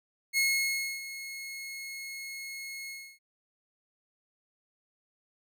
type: tone with ADSR envelope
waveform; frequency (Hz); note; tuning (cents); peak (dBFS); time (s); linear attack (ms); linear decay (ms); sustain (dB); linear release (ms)
sawtooth; 2170; C#7; -37; -20; 0.33-3.19; 47; 630; -15; 300
effects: none